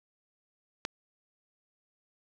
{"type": "click", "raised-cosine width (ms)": 0.2, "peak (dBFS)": -14, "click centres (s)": 0.851, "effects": []}